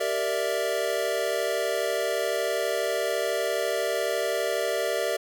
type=chord; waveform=square; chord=E half-diminished seventh; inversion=first; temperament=equal; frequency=392 / 466.2 / 587.3 / 659.3 Hz; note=G4 / Bb4 / D5 / E5; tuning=0 / 0 / 0 / 0 cents; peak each=-33 / -31 / -30 / -31 dBFS; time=0-5.17 s; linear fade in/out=10 ms; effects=none